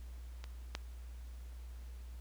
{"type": "clicks", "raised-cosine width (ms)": 0.2, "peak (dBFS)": [-30, -20], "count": 2, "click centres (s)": [0.441, 0.751], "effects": ["added 60 Hz sine -45 dBFS peak until 2.2 s", "pink hiss -64 dBFS RMS until 2.2 s"]}